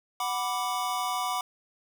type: chord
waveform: square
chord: B minor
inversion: second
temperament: equal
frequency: 740 / 987.8 / 1174.7 Hz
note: F#5 / B5 / D6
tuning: 0 / 0 / 0 cents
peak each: -33 dBFS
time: 0.2-1.41 s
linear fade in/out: 2 ms
effects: none